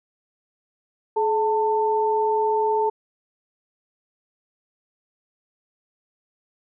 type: tone pair together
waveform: sine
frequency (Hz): 427.1 / 892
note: G#4 / A5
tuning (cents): +48 / +23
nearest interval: octave + minor second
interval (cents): 1275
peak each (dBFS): -21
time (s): 1.16-2.9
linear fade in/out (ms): 10
effects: none

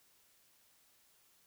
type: silence
effects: white hiss -69 dBFS RMS until 1.46 s

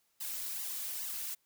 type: noise with flanger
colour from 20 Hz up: blue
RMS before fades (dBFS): -39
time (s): 0.2-1.35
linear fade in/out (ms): 10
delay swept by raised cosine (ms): 1 to 3.5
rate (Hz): 2.4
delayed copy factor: +0.95
effects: white hiss -75 dBFS RMS until 1.45 s

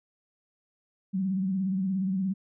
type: tone with vibrato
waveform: sine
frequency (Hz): 190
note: F#3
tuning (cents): +46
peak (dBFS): -25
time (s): 1.13-2.34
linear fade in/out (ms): 20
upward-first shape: sine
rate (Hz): 17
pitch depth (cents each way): 69
effects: none

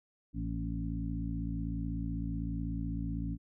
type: harmonic tone with a mistuned harmonic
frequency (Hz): 56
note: A1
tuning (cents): +31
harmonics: 1 / 2 / 3 / 4 / 5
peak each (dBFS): -37 / -40 / -39 / -43 / -40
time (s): 0.33-3.38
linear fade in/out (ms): 50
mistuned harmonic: 4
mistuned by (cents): +40
effects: none

